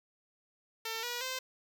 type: tone with pitch steps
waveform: 5% pulse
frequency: 450.6 / 482.9 / 517.6 Hz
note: A4 / B4 / C5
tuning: +41 / -39 / -19 cents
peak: -24 dBFS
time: 0.85-1.39 s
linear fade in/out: 5 ms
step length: 180 ms
effects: none